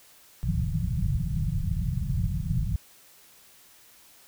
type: low-pass noise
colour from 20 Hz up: white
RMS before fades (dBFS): -27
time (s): 0.43-2.76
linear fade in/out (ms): 0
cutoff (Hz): 180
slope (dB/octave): 96
effects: white hiss -55 dBFS RMS until 4.27 s